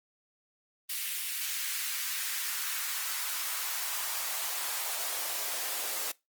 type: noise with high-pass filter sweep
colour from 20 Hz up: white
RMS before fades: -34 dBFS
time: 0.89-6.12 s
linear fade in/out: 10 ms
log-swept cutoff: 2400 to 460 Hz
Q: 1.3
effects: noise-tail reverb RT60 0.2 s tail -21 dB re dry + Opus 24 kbps